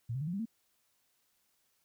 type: tone with pitch steps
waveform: sine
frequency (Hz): 116.54 / 133.1 / 152.01 / 173.61 / 198.27 / 226.4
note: A#2 / C3 / D#3 / F3 / G3 / A3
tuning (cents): 0 / +30 / -40 / -10 / +20 / +50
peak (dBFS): -33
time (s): 0.09-0.456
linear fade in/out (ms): 10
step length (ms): 61
effects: white hiss -75 dBFS RMS until 1.84 s